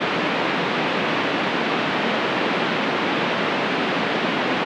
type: band-pass noise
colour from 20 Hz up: pink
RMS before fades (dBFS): -22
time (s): 0-4.65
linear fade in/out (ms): 20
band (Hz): 190 to 3300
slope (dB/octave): 24
effects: none